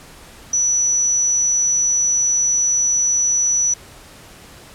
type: tone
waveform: sine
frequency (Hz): 5920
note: F#8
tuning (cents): 0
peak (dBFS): -14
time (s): 0.53-3.74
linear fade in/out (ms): 5
effects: pink hiss -42 dBFS RMS until 4.74 s + low-pass 12000 Hz 12 dB/octave